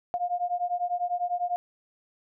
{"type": "beating tone pair", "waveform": "sine", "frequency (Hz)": [704, 714], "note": ["F5", "F5"], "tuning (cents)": [14, 38], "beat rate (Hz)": 10, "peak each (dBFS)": -29, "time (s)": [0.14, 1.56], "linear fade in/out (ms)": 0, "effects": []}